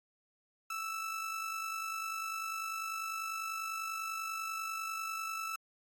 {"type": "tone with amplitude modulation", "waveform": "30% pulse", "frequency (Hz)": 1318.5, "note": "E6", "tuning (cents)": 0, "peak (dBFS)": -32, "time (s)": [0.7, 5.56], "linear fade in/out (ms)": 5, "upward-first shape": "sine", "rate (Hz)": 50.1, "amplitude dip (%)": 45, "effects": ["AAC 48 kbps"]}